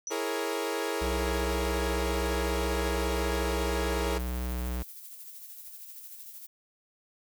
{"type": "tone with exponential decay", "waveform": "sine", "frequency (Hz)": 5920, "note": "F#8", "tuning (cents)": 0, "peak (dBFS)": -31, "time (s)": [0.07, 0.24], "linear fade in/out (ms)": 1, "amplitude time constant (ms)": 35}
{"type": "chord", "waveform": "sawtooth", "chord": "A# half-diminished seventh", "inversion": "second", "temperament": "equal", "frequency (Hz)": [329.6, 415.3, 466.2, 554.4], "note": ["E4", "G#4", "A#4", "C#5"], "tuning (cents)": [0, 0, 0, 0], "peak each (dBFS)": [-32, -30, -30, -34], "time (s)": [0.1, 4.19], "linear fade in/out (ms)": 20}
{"type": "tone with pitch glide", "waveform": "square", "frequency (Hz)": [63, 61.95], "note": ["B1", "B1"], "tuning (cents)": [35, 6], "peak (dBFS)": -31, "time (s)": [1.01, 4.83], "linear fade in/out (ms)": 10, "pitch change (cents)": -29, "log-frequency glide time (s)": [3.51, 4.2]}
{"type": "noise with tremolo", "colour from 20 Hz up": "violet", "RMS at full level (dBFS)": -44, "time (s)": [4.19, 6.47], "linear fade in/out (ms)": 10, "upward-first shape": "sine", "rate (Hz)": 13, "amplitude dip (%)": 40}
{"effects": []}